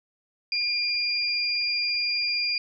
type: tone pair together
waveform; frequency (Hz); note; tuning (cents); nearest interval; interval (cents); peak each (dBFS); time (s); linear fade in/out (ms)
sine; 2404 / 4811; D7 / D8; +40 / +41; octave; 1201; -28 / -25; 0.52-2.58; 2
effects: none